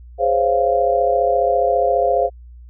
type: chord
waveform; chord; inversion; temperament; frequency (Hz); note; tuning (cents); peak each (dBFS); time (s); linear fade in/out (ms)
sine; Db major seventh; second; just; 415.8 / 519.7 / 554.4 / 693; Ab4 / C5 / Db5 / F5; +2 / -12 / 0 / -14; -22 / -18 / -22 / -17; 0.18-2.3; 50
effects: added 60 Hz sine -37 dBFS peak until 2.69 s